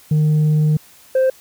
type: tone pair in turn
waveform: sine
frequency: 153 / 522.7 Hz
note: D#3 / C5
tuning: -29 / -2 cents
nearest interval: octave + major sixth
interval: 2127 cents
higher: second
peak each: -9 dBFS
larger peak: neither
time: 0.11-0.77 / 1.15-1.3 s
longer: first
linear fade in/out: 5 ms
effects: tanh soft clip ceiling -11 dBFS + white hiss -47 dBFS RMS until 1.4 s